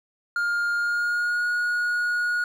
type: tone with pitch glide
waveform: triangle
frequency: 1410 to 1446.3 Hz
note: F6 to F#6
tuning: +16 to -40 cents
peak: -20 dBFS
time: 0.36-2.44 s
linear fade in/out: 2 ms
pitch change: +44 cents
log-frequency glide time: 0.74-1.47 s
effects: none